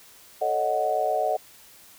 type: chord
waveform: sine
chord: D# half-diminished seventh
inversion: second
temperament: equal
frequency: 440 / 554.4 / 622.3 / 740 Hz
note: A4 / C#5 / D#5 / F#5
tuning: 0 / 0 / 0 / 0 cents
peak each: -31 / -30 / -26 / -25 dBFS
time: 0.41-1.37 s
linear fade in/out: 10 ms
effects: white hiss -51 dBFS RMS until 1.98 s